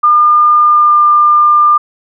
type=tone with pitch glide; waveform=sine; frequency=1207 to 1199.4 Hz; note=D6 to D6; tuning=+47 to +36 cents; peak=-4 dBFS; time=0.03-1.78 s; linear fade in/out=10 ms; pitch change=-11 cents; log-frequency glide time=0.58-1.02 s; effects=none